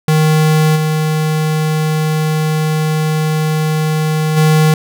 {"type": "tone with level steps", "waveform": "square", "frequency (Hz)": 155.56, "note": "D#3", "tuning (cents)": 0, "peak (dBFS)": [-9, -13, -8], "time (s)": [0.08, 4.74], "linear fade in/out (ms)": 2, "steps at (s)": [0.75, 4.36], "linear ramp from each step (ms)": 20, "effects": []}